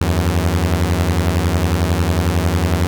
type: beating tone pair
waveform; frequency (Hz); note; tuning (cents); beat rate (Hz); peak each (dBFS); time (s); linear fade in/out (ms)
sawtooth; 80.5 / 91.5; E2 / F#2; -41 / -19; 11; -13; 0.01-2.87; 0
effects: none